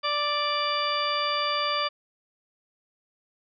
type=harmonic tone; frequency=587.3 Hz; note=D5; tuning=in tune; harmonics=1 / 2 / 3 / 4 / 5 / 6 / 8; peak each=-32 / -27 / -37 / -34 / -34 / -33 / -33 dBFS; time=0.03-1.89 s; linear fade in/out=20 ms; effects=none